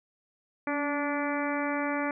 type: harmonic tone with a mistuned harmonic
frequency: 290 Hz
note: D4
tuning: 22 cents flat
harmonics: 1 / 2 / 3 / 4 / 5 / 6 / 7 / 8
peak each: -31 / -34 / -36 / -37 / -38 / -39 / -39 / -40 dBFS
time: 0.67-2.11 s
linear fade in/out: 2 ms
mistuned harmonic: 1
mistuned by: -31 cents
effects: none